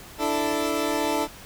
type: chord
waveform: 20% pulse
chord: D suspended second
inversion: none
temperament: equal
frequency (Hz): 293.7 / 329.6 / 440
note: D4 / E4 / A4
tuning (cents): 0 / 0 / 0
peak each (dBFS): -22 / -23 / -23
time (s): 0.18-1.28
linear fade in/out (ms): 50
effects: pink hiss -44 dBFS RMS until 1.45 s